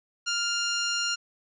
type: tone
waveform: 10% pulse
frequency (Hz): 1400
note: F6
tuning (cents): +4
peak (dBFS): -17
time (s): 0.26-1.16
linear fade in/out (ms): 20
effects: resampled to 16000 Hz